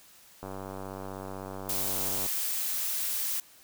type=click train; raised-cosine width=1 ms; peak=-25 dBFS; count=177; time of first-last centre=0.43-2.261 s; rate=96.1 Hz
type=noise; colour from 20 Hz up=blue; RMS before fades=-31 dBFS; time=1.69-3.4 s; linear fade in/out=2 ms
effects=white hiss -56 dBFS RMS until 3.63 s